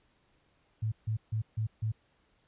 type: tone bursts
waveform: sine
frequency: 109.5 Hz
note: A2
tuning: 8 cents flat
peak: -28 dBFS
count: 5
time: 0.82-1.92 s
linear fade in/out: 10 ms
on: 100 ms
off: 150 ms
effects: pink hiss -70 dBFS RMS until 2.47 s + resampled to 8000 Hz